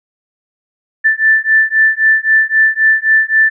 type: beating tone pair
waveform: sine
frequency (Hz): 1763 / 1766.8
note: A6 / A6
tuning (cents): +3 / +7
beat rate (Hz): 3.8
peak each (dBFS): -11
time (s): 1.04-3.5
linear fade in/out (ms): 20
effects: none